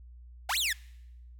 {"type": "exponential two-way sweep", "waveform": "sawtooth", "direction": "up then down", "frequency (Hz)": [659.3, 4311, 1632], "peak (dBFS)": -24, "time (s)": [0.49, 0.73], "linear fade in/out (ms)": 5, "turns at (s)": 0.58, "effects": ["noise-tail reverb RT60 0.9 s tail -25 dB re dry", "added 60 Hz sine -47 dBFS peak until 1.39 s"]}